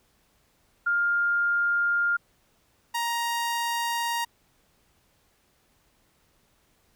sine / sawtooth tone pair in turn, 1405 / 937.7 Hz, F6 / A#5, +10 / +10 cents, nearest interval perfect fifth, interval 700 cents, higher first, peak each -21 / -22 dBFS, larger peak first, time 0.86-2.17 / 2.94-4.25 s, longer neither, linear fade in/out 10 ms, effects pink hiss -66 dBFS RMS until 6.95 s

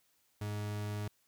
40% pulse tone, 104.3 Hz, G#2, 8 cents sharp, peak -35 dBFS, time 0.41-1.08 s, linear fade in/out 5 ms, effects white hiss -73 dBFS RMS until 1.27 s

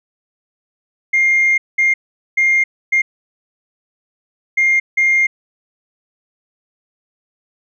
sine tone bursts at uneven times, 2118 Hz, C7, 21 cents sharp, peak -9 dBFS, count 6, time 1.13-1.58 / 1.78-1.94 / 2.37-2.64 / 2.92-3.02 / 4.57-4.8 / 4.97-5.27 s, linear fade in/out 10 ms, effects tanh soft clip ceiling -7 dBFS

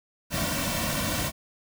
pink noise with comb filter, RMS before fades -28 dBFS, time 0.3-1.32 s, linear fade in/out 50 ms, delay 2.4 ms, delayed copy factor -0.85, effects none

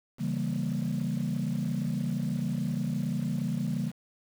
sine chord, C# diminished seventh, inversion none, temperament equal, 138.59 / 164.81 / 196 / 233.1 Hz, C#3 / E3 / G3 / Bb3, 0 / 0 / 0 / 0 cents, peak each -32 dBFS, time 0.18-3.92 s, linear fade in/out 50 ms, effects tanh soft clip ceiling -22 dBFS + 8-bit

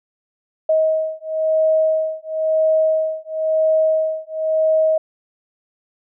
sine beating tone pair, 632 / 632.98 Hz, D#5 / D#5, +27 / +30 cents, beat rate 0.98 Hz, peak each -18 / -18 dBFS, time 0.69-4.98 s, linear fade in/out 5 ms, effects none

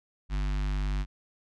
square tone with notch filter, 49.41 Hz, G1, 14 cents sharp, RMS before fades -29 dBFS, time 0.29-1.06 s, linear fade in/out 50 ms, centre 500 Hz, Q 0.66, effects low-pass 5000 Hz 12 dB/octave

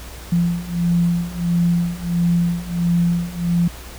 sine beating tone pair, 171.5 / 173 Hz, F3 / F3, -31 / -16 cents, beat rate 1.5 Hz, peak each -20 / -18 dBFS, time 0.32-3.68 s, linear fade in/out 5 ms, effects added 60 Hz sine -35 dBFS peak until 3.98 s + pink hiss -38 dBFS RMS until 3.98 s

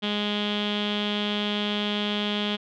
sawtooth tone with low-pass filter, 207.5 Hz, G#3, 1 cent flat, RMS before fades -27 dBFS, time 0.02-2.57 s, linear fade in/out 20 ms, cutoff 3300 Hz, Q 8.6, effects none

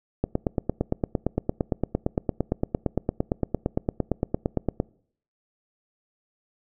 click train, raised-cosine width 2 ms, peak -9 dBFS, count 41, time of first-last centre 0.24-4.801 s, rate 8.77 Hz, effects noise-tail reverb RT60 0.6 s tail -25 dB re dry

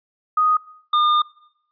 sine / square tone pair in turn, 1244.5 / 1211.2 Hz, D#6 / D#6, 0 / -47 cents, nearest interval unison, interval 47 cents, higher first, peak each -14 / -15 dBFS, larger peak first, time 0.37-0.57 / 0.93-1.22 s, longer second, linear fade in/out 5 ms, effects noise-tail reverb RT60 0.8 s tail -22 dB re dry + resampled to 11025 Hz

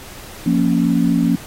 sine chord, Bb minor, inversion second, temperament equal, 174.61 / 233.1 / 277.2 Hz, F3 / Bb3 / Db4, 0 / 0 / 0 cents, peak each -17 dBFS, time 0.46-1.36 s, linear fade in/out 5 ms, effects pink hiss -37 dBFS RMS until 1.46 s + AAC 48 kbps

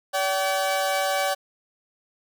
sawtooth tone pair together, 573 / 765.4 Hz, D5 / G5, -43 / -42 cents, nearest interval perfect fourth, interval 501 cents, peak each -21 dBFS, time 0.13-1.35 s, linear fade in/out 20 ms, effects none

